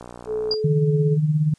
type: click train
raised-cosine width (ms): 1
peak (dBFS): -23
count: 33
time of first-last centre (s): 0.01-0.54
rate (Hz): 60.4
type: tone with pitch glide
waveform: sine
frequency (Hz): 431.5 to 428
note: A4 to A4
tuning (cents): -34 to -48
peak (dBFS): -22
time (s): 0.26-1.18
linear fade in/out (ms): 50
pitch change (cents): -14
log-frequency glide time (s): 0.63-0.96
type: tone with exponential decay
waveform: sine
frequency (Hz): 4806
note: D8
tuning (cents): +39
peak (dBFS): -16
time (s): 0.51-0.62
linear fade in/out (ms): 5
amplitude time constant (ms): 23
type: tone with tremolo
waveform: sine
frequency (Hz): 152.6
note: D#3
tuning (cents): -33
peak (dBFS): -14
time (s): 0.64-1.54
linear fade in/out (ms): 5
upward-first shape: sine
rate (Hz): 17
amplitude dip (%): 55
effects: white hiss -61 dBFS RMS until 1.58 s + resampled to 22050 Hz